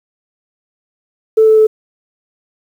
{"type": "tone with pitch steps", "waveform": "sine", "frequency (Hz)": [440, 437.2, 434.4], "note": ["A4", "A4", "A4"], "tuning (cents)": [0, -11, -22], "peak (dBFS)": -4, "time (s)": [1.37, 1.67], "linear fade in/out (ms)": 10, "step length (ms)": 100, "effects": ["tanh soft clip ceiling 0 dBFS", "7-bit"]}